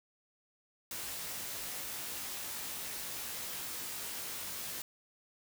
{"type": "noise with comb filter", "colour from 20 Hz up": "white", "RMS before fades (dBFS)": -41, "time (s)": [0.91, 4.82], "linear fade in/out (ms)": 2, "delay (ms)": 18, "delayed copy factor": 0.75, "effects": []}